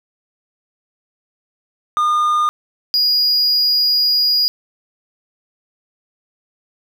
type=tone pair in turn; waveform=triangle; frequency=1216 / 4884 Hz; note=D#6 / D#8; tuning=-40 / -33 cents; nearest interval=2 octaves; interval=2407 cents; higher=second; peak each=-11 dBFS; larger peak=neither; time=1.97-2.49 / 2.94-4.48 s; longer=second; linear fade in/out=0 ms; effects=none